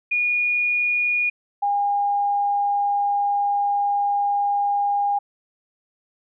sine tone pair in turn, 2444 / 810.9 Hz, D#7 / G#5, -32 / -42 cents, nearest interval octave + perfect fifth, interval 1910 cents, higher first, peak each -18 dBFS, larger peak neither, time 0.11-1.3 / 1.62-5.19 s, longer second, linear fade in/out 10 ms, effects none

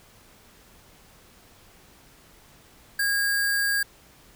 sine tone with sample-and-hold, 1634 Hz, G#6, 29 cents flat, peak -21 dBFS, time 2.99-3.83 s, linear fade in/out 5 ms, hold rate 6300 Hz, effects pink hiss -54 dBFS RMS until 4.35 s

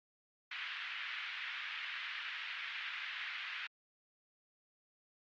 pink band-pass noise, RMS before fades -43 dBFS, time 0.51-3.67 s, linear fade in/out 5 ms, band 1600 to 3200 Hz, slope 24 dB/octave, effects low-pass 5000 Hz 12 dB/octave + Opus 48 kbps

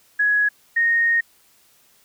sine tone pair in turn, 1675 / 1856.4 Hz, G#6 / A#6, +14 / -8 cents, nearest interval major second, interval 178 cents, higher second, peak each -15 dBFS, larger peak neither, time 0.19-0.49 / 0.76-1.21 s, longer second, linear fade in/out 10 ms, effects white hiss -57 dBFS RMS until 2.04 s

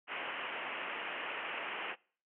white low-pass noise, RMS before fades -40 dBFS, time 0.07-1.96 s, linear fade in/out 50 ms, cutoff 3000 Hz, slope 96 dB/octave, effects noise-tail reverb RT60 0.5 s tail -25 dB re dry + high-pass 400 Hz 12 dB/octave

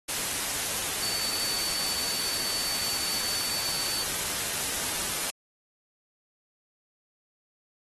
sine tone in noise, 4510 Hz, C#8, 29 cents sharp, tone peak -32 dBFS, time 1.02-4.04 s, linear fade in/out 10 ms, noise white, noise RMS -30 dBFS, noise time 0.08-5.31 s, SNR -5 dB, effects AAC 32 kbps

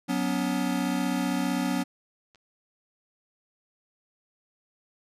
square chord, F# suspended fourth, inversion none, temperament equal with one note detuned, 185 / 246.9 / 282.4 Hz, F#3 / B3 / C#4, 0 / 0 / +32 cents, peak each -31 / -30 / -30 dBFS, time 0.08-1.84 s, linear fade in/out 20 ms
clicks, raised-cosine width 0.2 ms, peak -39 / -42 dBFS, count 2, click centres 2.348 / 2.357 s
effects resampled to 32000 Hz

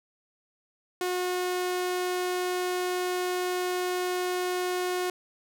sawtooth tone, 362.2 Hz, F#4, 37 cents flat, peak -23 dBFS, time 1.01-5.1 s, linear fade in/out 2 ms, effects none

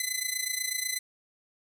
10% pulse tone with amplitude modulation, 2023 Hz, B6, 41 cents sharp, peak -17 dBFS, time 0-0.99 s, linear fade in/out 2 ms, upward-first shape sine, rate 28.1 Hz, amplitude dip 75%, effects none

